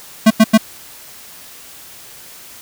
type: tone bursts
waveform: square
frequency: 220 Hz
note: A3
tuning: in tune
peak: -5 dBFS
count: 3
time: 0.26-0.578 s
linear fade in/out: 10 ms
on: 46 ms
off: 90 ms
effects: white hiss -38 dBFS RMS until 2.61 s